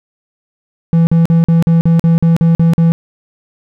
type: tone bursts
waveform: triangle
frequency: 166.1 Hz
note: E3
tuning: 13 cents sharp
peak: -4 dBFS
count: 11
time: 0.93-2.92 s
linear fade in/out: 0 ms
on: 140 ms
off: 45 ms
effects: none